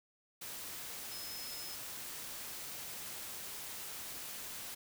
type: tone in noise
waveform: sine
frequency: 5150 Hz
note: E8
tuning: 41 cents flat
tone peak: -47 dBFS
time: 1.11-1.75 s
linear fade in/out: 10 ms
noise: white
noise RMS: -45 dBFS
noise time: 0.41-4.75 s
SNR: -5 dB
effects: none